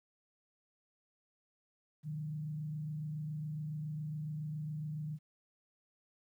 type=tone with frequency modulation; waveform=sine; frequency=152.4 Hz; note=D#3; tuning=36 cents flat; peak=-37 dBFS; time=2.03-5.19 s; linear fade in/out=50 ms; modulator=27.2 Hz; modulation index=0.38; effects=12-bit